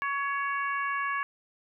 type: harmonic tone with a mistuned harmonic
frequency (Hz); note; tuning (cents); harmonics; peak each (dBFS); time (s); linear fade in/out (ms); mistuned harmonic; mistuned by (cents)
560; C#5; +18; 2 / 3 / 4 / 5; -30 / -32 / -37 / -43; 0.02-1.23; 0; 5; -29
effects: none